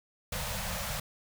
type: band-stop noise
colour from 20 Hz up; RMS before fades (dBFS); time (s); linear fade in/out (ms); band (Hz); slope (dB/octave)
pink; -35; 0.32-1; 5; 210 to 480; 96
effects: none